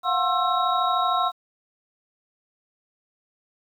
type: tone cluster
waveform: sine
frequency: 701 / 734 / 1065 / 1333 / 3804 Hz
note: F5 / F#5 / C6 / E6 / A#7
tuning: +6 / -14 / +30 / +19 / +34 cents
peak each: -28 / -26 / -24 / -25 / -31 dBFS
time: 0.03-1.32 s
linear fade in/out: 50 ms
effects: 9-bit